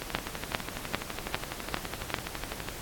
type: two click trains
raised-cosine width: 0.3 ms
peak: -17 / -9 dBFS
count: 33 / 6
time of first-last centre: 0.02-2.687 / 0.15-2.142 s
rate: 12 / 2.51 Hz
effects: pink hiss -41 dBFS RMS until 2.81 s + AAC 64 kbps